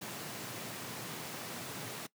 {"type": "high-pass noise", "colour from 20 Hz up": "pink", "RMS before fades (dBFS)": -43, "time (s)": [0.01, 2.07], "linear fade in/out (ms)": 10, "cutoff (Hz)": 110, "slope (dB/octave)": 48, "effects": ["noise-tail reverb RT60 0.1 s tail -19 dB re dry"]}